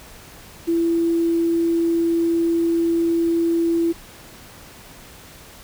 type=tone with quantisation; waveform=sine; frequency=334.9 Hz; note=E4; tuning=27 cents sharp; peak=-16 dBFS; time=0.67-3.93 s; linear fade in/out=20 ms; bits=7; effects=pink hiss -43 dBFS RMS until 5.63 s